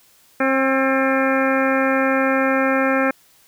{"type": "harmonic tone with a mistuned harmonic", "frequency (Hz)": 267.1, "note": "C4", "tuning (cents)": 36, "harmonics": [1, 2, 3, 4, 5, 6, 7, 8, 9], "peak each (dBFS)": [-20, -20, -27, -29, -24, -25, -28, -30, -29], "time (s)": [0.4, 3.11], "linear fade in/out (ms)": 5, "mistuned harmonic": 7, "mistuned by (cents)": -66, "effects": ["white hiss -54 dBFS RMS until 3.47 s"]}